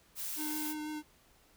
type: noise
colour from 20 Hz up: blue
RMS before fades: -39 dBFS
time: 0.15-0.75 s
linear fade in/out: 50 ms
type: tone with vibrato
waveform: square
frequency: 304.6 Hz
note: D#4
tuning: 37 cents flat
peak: -38 dBFS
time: 0.36-1.03 s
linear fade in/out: 50 ms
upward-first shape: sine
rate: 6 Hz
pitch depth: 12 cents each way
effects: pink hiss -65 dBFS RMS until 1.56 s